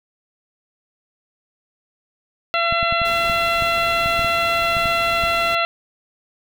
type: harmonic tone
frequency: 677 Hz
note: E5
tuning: 46 cents sharp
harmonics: 1 / 2 / 3 / 4 / 5 / 6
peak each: -22 / -21 / -26 / -23 / -29 / -30 dBFS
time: 2.54-5.65 s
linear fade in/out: 0 ms
type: clicks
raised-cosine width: 5 ms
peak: -17 dBFS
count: 12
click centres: 2.725 / 2.829 / 2.925 / 3.017 / 3.298 / 3.623 / 4.06 / 4.193 / 4.246 / 4.768 / 4.857 / 5.238 s
type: noise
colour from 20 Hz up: pink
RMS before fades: -34 dBFS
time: 3.05-5.55 s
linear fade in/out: 2 ms
effects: none